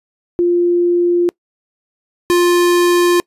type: tone pair in turn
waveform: sine / square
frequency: 349.2 / 350.8 Hz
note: F4 / F4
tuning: 0 / +8 cents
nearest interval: unison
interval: 8 cents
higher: second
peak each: -10 dBFS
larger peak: neither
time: 0.39-1.29 / 2.3-3.2 s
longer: neither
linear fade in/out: 0 ms
effects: noise-tail reverb RT60 0.1 s tail -25 dB re dry + resampled to 32000 Hz